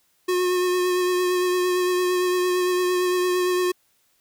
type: tone with vibrato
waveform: square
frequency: 361.8 Hz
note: F#4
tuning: 39 cents flat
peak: -20 dBFS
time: 0.28-3.72 s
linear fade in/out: 10 ms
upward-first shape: triangle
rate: 8.8 Hz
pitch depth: 22 cents each way
effects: white hiss -65 dBFS RMS until 4.2 s